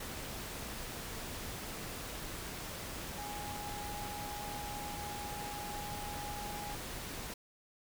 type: tone in noise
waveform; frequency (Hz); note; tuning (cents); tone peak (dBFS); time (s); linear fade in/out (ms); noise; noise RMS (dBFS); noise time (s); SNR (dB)
sine; 826; G#5; -10; -43; 3.18-6.75; 5; pink; -43; 0-7.34; -3
effects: none